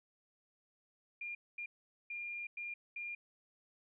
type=tone bursts at uneven times; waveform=sine; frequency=2406 Hz; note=D7; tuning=41 cents sharp; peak=-40 dBFS; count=5; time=1.21-1.35 / 1.58-1.66 / 2.1-2.47 / 2.57-2.74 / 2.96-3.15 s; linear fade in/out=5 ms; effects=none